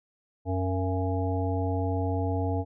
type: harmonic tone with a mistuned harmonic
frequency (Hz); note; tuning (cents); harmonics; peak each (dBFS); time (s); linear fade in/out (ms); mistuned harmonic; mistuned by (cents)
92.3; F#2; -4; 1 / 3 / 5 / 7 / 9; -27 / -32 / -34 / -35 / -37; 0.45-2.65; 50; 7; +74
effects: none